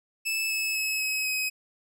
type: tone with pitch steps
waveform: sawtooth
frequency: 2622 / 2599 / 2577 / 2555 / 2533 Hz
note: E7 / E7 / E7 / D#7 / D#7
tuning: -10 / -25 / -40 / +45 / +30 cents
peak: -23 dBFS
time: 0.25-1.5 s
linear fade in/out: 20 ms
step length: 250 ms
effects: none